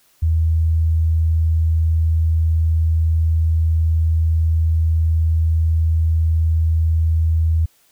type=tone; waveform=sine; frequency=80.8 Hz; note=E2; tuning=34 cents flat; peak=-13 dBFS; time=0.22-7.66 s; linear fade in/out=10 ms; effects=white hiss -57 dBFS RMS until 7.91 s